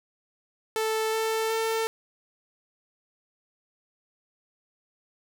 sawtooth tone with pitch steps, 440 / 443.8 / 447.7 Hz, A4 / A4 / A4, 0 / +15 / +30 cents, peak -21 dBFS, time 0.76-1.87 s, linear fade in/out 0 ms, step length 370 ms, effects none

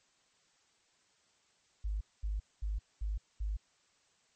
sine tone bursts, 51.5 Hz, G#1, 14 cents flat, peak -32 dBFS, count 5, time 1.84-3.57 s, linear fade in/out 10 ms, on 170 ms, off 220 ms, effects white hiss -71 dBFS RMS until 4.35 s + MP3 32 kbps

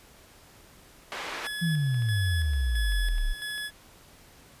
white band-pass noise, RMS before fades -36 dBFS, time 1.12-1.47 s, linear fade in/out 0 ms, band 370 to 2400 Hz, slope 12 dB/octave
25% pulse tone with tremolo, 1700 Hz, G#6, 40 cents sharp, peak -28 dBFS, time 1.42-3.71 s, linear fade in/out 50 ms, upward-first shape square, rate 1.5 Hz, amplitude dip 55%
sine exponential sweep, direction down, 174.61 to 32.7 Hz, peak -23 dBFS, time 1.61-3.34 s, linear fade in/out 20 ms
clicks, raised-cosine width 0.3 ms, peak -31 dBFS, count 7, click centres 1.944 / 2.022 / 2.535 / 2.922 / 3.087 / 3.182 / 3.58 s
effects pink hiss -54 dBFS RMS until 4.6 s + resampled to 32000 Hz

